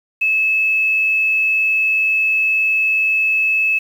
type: tone with quantisation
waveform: sine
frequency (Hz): 2601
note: E7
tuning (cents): -24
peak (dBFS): -13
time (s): 0.21-3.79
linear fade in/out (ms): 10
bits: 7
effects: none